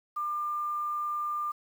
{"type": "tone with quantisation", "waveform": "sine", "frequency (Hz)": 1197, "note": "D6", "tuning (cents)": 33, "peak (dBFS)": -29, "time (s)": [0.16, 1.52], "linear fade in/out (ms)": 10, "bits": 9, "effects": []}